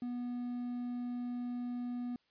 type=tone with quantisation; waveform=triangle; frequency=244.2 Hz; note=B3; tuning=19 cents flat; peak=-34 dBFS; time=0.02-2.16 s; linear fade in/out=2 ms; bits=10; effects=white hiss -75 dBFS RMS until 2.3 s + resampled to 11025 Hz